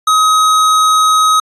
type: tone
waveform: square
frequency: 1266 Hz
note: D#6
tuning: 30 cents sharp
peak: -8 dBFS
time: 0.07-1.4 s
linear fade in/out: 5 ms
effects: resampled to 24000 Hz